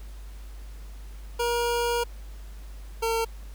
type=tone pair in turn; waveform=25% pulse; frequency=474.8 / 454.5 Hz; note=A#4 / A#4; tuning=+32 / -44 cents; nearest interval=minor second; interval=76 cents; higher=first; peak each=-20 dBFS; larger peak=neither; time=1.39-2.04 / 3.02-3.25 s; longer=first; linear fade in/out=10 ms; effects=added 50 Hz sine -38 dBFS peak until 3.54 s + pink hiss -54 dBFS RMS until 3.54 s